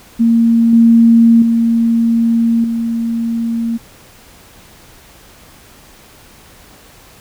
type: tone with level steps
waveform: sine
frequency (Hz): 230.5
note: A#3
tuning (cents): -19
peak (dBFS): -7 / -4 / -9 / -14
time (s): 0.19-3.78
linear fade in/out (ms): 20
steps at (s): 0.73 / 1.42 / 2.64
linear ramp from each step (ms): 2
effects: pink hiss -42 dBFS RMS until 7.2 s